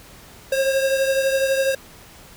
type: beating tone pair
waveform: square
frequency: 536 / 548 Hz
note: C5 / C#5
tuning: +42 / -20 cents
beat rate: 12 Hz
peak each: -19 / -26 dBFS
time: 0.52-1.75 s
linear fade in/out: 5 ms
effects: pink hiss -45 dBFS RMS until 2.36 s